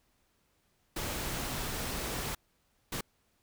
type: noise bursts at uneven times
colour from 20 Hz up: pink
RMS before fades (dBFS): -36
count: 2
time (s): 0.96-2.35 / 2.92-3.01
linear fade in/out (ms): 5
effects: pink hiss -73 dBFS RMS until 3.42 s